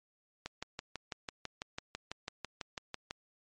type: click train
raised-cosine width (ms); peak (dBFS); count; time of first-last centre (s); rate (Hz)
0.2; -21; 17; 0.46-3.109; 6.04
effects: MP3 48 kbps